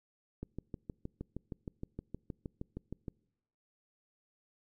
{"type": "click train", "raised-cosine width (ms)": 3, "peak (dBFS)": -27, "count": 18, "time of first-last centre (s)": [0.43, 3.082], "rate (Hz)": 6.41, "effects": ["noise-tail reverb RT60 0.9 s tail -26 dB re dry"]}